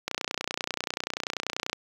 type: click train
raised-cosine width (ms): 0.2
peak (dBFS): -11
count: 51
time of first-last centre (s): 0.08-1.73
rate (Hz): 30.3
effects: high-pass 200 Hz 12 dB/octave + 7-bit